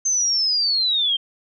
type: linear sweep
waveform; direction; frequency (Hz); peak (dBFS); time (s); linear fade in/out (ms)
sine; down; 6300 to 3134; -17; 0.05-1.17; 10
effects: none